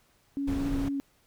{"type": "tone with vibrato", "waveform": "sine", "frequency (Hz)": 277.2, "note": "C#4", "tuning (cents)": 0, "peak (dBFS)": -28, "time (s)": [0.37, 1], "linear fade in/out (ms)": 0, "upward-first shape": "sine", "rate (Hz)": 4.2, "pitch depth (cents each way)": 15}
{"type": "noise", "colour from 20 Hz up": "brown", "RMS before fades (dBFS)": -33, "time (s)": [0.47, 0.89], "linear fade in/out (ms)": 10}
{"effects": ["pink hiss -66 dBFS RMS until 1.26 s"]}